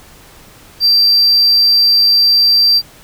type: tone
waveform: triangle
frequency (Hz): 4699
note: D8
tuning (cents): 0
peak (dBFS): -5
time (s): 0.8-2.82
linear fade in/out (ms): 50
effects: tanh soft clip ceiling -1 dBFS + pink hiss -41 dBFS RMS until 3.03 s